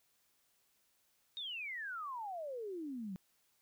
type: exponential sweep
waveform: sine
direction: down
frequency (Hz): 3759 to 179.1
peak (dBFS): -40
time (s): 1.37-3.16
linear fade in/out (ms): 0
effects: white hiss -75 dBFS RMS until 3.61 s